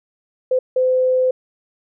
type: tone bursts at uneven times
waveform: sine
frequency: 512 Hz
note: C5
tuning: 38 cents flat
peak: -13 dBFS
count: 2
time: 0.51-0.59 / 0.76-1.31 s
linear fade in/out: 5 ms
effects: none